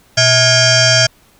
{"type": "tone with frequency modulation", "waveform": "sine", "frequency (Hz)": 2425, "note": "D#7", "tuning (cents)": -45, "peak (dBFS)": -7, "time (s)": [0.17, 1.07], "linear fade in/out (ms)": 10, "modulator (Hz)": 768, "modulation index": 5, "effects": ["pink hiss -50 dBFS RMS until 1.39 s"]}